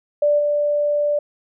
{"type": "tone with level steps", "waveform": "sine", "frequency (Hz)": 587.3, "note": "D5", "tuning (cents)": 0, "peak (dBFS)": [-13, -16], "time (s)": [0.22, 1.19], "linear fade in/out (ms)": 5, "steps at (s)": 0.38, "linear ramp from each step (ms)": 20, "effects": []}